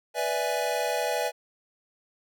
square chord, E dominant seventh, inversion second, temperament equal, 493.9 / 587.3 / 659.3 / 830.6 Hz, B4 / D5 / E5 / G#5, 0 / 0 / 0 / 0 cents, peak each -32 dBFS, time 0.14-1.32 s, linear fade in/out 50 ms, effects none

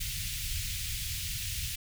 pink band-stop noise, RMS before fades -35 dBFS, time 0-1.76 s, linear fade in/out 10 ms, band 120 to 2400 Hz, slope 24 dB/octave, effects none

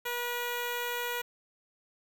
5% pulse tone with notch filter, 482.6 Hz, B4, 40 cents flat, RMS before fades -34 dBFS, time 0.05-1.22 s, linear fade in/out 10 ms, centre 5000 Hz, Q 0.67, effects 9-bit

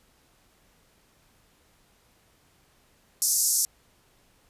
pink band-pass noise, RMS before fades -24 dBFS, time 3.22-3.65 s, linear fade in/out 0 ms, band 5400 to 13000 Hz, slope 48 dB/octave, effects pink hiss -63 dBFS RMS until 4.49 s + resampled to 32000 Hz

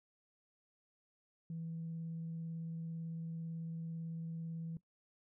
sine tone with vibrato, 164.3 Hz, E3, 5 cents flat, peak -39 dBFS, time 1.5-4.77 s, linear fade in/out 2 ms, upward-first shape sine, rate 18 Hz, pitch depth 10 cents each way, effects noise-tail reverb RT60 0.1 s tail -18 dB re dry + tanh soft clip ceiling -36 dBFS

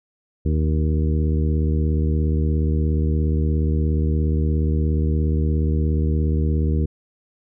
harmonic tone with a mistuned harmonic, 77 Hz, D#2, 17 cents flat, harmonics 1 / 2 / 3 / 4 / 5 / 6, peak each -18 / -24 / -28 / -30 / -32 / -34 dBFS, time 0.45-6.86 s, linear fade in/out 10 ms, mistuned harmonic 6, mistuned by +26 cents, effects none

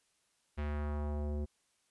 square tone with low-pass filter sweep, 73.9 Hz, D2, 11 cents sharp, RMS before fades -36 dBFS, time 0.57-1.46 s, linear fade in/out 20 ms, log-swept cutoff 2500 to 410 Hz, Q 1.3, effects white hiss -75 dBFS RMS until 1.9 s + resampled to 24000 Hz

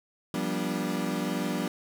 35% pulse chord, G dominant seventh, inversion third, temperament equal with one note detuned, 174.61 / 196 / 241.3 / 293.7 Hz, F3 / G3 / B3 / D4, 0 / 0 / -40 / 0 cents, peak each -32 dBFS, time 0.34-1.68 s, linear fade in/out 2 ms, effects none

